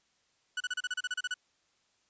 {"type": "tone bursts", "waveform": "30% pulse", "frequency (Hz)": 1480, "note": "F#6", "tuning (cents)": 0, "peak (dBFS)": -28, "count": 12, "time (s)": [0.57, 1.341], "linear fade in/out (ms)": 5, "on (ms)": 34, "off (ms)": 33, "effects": ["white hiss -72 dBFS RMS until 2.09 s", "resampled to 16000 Hz"]}